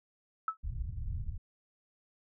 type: tone with exponential decay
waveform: sine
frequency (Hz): 1304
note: E6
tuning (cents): -19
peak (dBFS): -25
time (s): 0.48-0.57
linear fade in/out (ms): 2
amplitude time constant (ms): 18
type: low-pass noise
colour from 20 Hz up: pink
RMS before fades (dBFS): -37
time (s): 0.63-1.38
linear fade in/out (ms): 10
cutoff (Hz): 110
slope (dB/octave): 24
effects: none